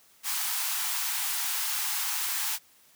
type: high-pass noise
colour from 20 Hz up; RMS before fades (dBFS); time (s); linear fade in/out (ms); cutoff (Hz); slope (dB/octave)
white; -30; 0.23-2.59; 50; 750; 96
effects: white hiss -60 dBFS RMS until 2.95 s + high-pass 60 Hz 12 dB/octave